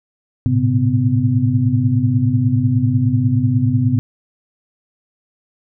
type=tone cluster; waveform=sine; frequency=106.8 / 116.8 / 133.2 / 252.4 Hz; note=G#2 / A#2 / C3 / B3; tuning=+49 / +4 / +31 / +38 cents; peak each=-18 dBFS; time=0.46-3.99 s; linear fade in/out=0 ms; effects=none